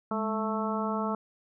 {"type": "harmonic tone with a mistuned harmonic", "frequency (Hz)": 220, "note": "A3", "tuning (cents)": 0, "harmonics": [1, 2, 3, 4, 5, 6], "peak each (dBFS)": [-31, -36, -36, -36, -36, -36], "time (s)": [0.11, 1.15], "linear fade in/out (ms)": 2, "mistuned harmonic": 1, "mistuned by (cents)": -76, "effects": []}